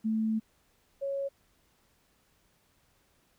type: tone pair in turn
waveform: sine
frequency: 220 / 552.8 Hz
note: A3 / C#5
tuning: 0 / -5 cents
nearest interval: octave + major third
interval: 1595 cents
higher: second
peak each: -26 / -30 dBFS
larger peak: first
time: 0.04-0.4 / 1.01-1.29 s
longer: first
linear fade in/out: 20 ms
effects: pink hiss -69 dBFS RMS until 3.38 s